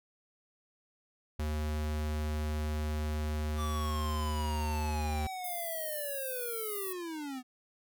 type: tone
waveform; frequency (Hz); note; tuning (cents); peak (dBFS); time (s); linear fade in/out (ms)
square; 76.1; D#2; -38; -32; 1.39-5.27; 5
type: linear sweep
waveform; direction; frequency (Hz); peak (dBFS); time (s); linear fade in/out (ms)
square; down; 1177 to 246.9; -38; 3.56-7.43; 50
type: high-pass noise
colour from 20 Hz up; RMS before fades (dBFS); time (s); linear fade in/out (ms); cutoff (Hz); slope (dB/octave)
white; -40; 5.44-6.93; 5; 8700; 96
effects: none